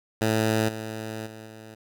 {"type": "tone with level steps", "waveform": "10% pulse", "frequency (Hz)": 110, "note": "A2", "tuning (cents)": 0, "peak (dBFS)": [-13, -24, -32, -34], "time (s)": [0.21, 1.75], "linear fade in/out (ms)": 10, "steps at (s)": [0.68, 1.26, 1.46], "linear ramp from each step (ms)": 10, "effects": []}